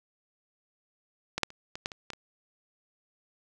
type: clicks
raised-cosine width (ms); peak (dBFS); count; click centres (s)
0.2; -13 / -7 / -30 / -21 / -13 / -24 / -19 / -25; 8; 1.38 / 1.433 / 1.504 / 1.755 / 1.859 / 1.918 / 2.103 / 2.134
effects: none